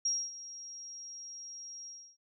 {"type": "tone with ADSR envelope", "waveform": "sine", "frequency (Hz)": 5620, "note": "F8", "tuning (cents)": 10, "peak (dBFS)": -27, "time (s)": [0.05, 2.17], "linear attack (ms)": 6, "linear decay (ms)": 250, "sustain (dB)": -16, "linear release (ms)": 300, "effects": []}